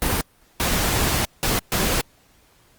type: noise bursts at uneven times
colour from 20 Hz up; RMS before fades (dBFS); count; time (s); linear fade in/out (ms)
pink; -21; 4; 0.02-0.21 / 0.6-1.25 / 1.43-1.59 / 1.72-2.01; 0
effects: pink hiss -57 dBFS RMS until 2.78 s + Opus 32 kbps